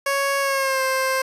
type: tone with pitch glide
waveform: 15% pulse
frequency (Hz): 554.4 to 526.3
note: C#5 to C5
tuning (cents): 0 to +10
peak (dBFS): -13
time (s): 0.06-1.22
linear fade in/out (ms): 5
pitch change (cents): -90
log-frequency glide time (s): 0.4-0.82
effects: resampled to 32000 Hz